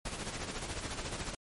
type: noise with tremolo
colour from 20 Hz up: pink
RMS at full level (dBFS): -37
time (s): 0.05-1.35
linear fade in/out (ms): 5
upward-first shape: sine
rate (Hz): 14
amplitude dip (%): 55
effects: MP3 48 kbps